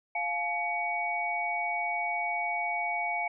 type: tone cluster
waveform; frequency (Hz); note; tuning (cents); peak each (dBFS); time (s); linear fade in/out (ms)
sine; 700 / 854 / 2250; F5 / G#5 / C#7; +4 / +48 / +25; -33 / -35 / -31; 0.15-3.28; 5
effects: none